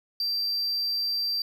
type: tone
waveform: triangle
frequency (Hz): 4699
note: D8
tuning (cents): 0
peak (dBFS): -24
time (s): 0.2-1.42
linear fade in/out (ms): 2
effects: none